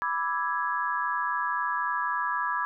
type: chord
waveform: sine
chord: E dominant seventh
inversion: second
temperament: equal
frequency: 987.8 / 1174.7 / 1318.5 / 1661.2 Hz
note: B5 / D6 / E6 / G#6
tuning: 0 / 0 / 0 / 0 cents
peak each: -30 / -31 / -35 / -31 dBFS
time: 0.02-2.65 s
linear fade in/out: 0 ms
effects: none